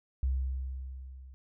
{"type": "tone with level ramp", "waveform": "sine", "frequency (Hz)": 65.41, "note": "C2", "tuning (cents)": 0, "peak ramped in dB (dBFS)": [-25, -47], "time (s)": [0.23, 1.34], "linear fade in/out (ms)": 0, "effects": []}